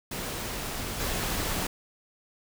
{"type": "noise with level steps", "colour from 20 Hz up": "pink", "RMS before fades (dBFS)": [-34, -30], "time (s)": [0.11, 1.67], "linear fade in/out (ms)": 5, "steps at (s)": 0.99, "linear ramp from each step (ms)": 20, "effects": []}